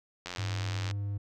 click train, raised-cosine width 0.2 ms, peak -20 dBFS, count 59, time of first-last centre 0.26-0.912 s, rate 89 Hz
triangle tone with pitch glide, 101.8 to 100.98 Hz, G#2 to G#2, -34 to -48 cents, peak -29 dBFS, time 0.38-1.18 s, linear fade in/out 10 ms, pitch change -14 cents, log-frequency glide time 0.55-1.02 s
effects none

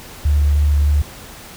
sine tone with vibrato, 73 Hz, D2, 10 cents flat, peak -11 dBFS, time 0.25-1.02 s, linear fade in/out 5 ms, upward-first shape square, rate 3.2 Hz, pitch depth 10 cents each way, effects pink hiss -37 dBFS RMS until 1.56 s

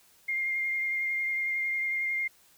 sine tone with vibrato, 2117 Hz, C7, 20 cents sharp, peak -27 dBFS, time 0.28-2.28 s, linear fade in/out 10 ms, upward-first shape triangle, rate 11 Hz, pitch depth 18 cents each way, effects white hiss -61 dBFS RMS until 2.57 s

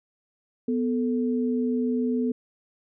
sine tone pair together, 246.9 / 439.9 Hz, B3 / A4, 0 / 0 cents, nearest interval minor seventh, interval 1000 cents, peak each -23 / -29 dBFS, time 0.68-2.32 s, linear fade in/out 5 ms, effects none

